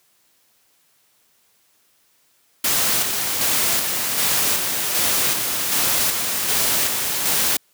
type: noise with tremolo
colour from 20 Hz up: white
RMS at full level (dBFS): -19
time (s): 2.64-7.57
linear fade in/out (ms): 5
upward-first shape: square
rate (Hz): 1.3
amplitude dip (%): 35
effects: white hiss -61 dBFS RMS until 7.73 s + high-pass 80 Hz 12 dB/octave